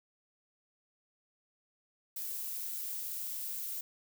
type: noise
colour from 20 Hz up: violet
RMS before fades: -39 dBFS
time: 2.16-3.81 s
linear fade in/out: 5 ms
effects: none